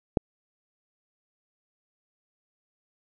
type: click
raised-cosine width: 2 ms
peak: -7 dBFS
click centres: 0.172 s
effects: none